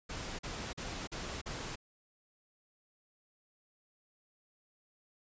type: noise bursts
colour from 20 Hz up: pink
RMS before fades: -41 dBFS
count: 5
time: 0.09-1.758 s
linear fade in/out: 10 ms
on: 300 ms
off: 42 ms
effects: resampled to 16000 Hz